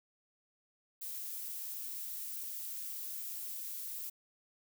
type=noise; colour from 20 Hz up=violet; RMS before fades=-42 dBFS; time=1.01-4.1 s; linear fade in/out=10 ms; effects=none